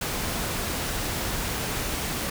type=noise; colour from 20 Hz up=pink; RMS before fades=-29 dBFS; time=0.01-2.3 s; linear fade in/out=5 ms; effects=none